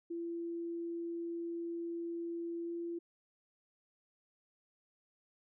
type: tone with pitch glide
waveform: sine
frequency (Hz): 338.5 to 340.5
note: E4 to F4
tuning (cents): +46 to -44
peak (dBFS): -37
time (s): 0.1-2.99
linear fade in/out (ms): 10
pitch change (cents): +10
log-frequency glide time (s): 2.64-2.71
effects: none